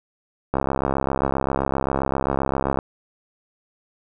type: click train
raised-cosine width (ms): 1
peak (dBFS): -7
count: 153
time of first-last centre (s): 0.54-2.789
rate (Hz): 67.6
effects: none